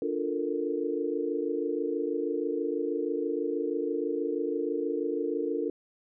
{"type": "chord", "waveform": "sine", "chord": "Bb major seventh", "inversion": "first", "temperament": "equal", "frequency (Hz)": [293.7, 349.2, 440, 466.2], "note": ["D4", "F4", "A4", "Bb4"], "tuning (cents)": [0, 0, 0, 0], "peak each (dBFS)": -33, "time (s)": [0.02, 5.7], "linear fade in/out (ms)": 2, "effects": []}